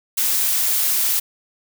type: noise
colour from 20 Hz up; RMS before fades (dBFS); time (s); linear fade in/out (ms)
blue; -19; 0.17-1.2; 10
effects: none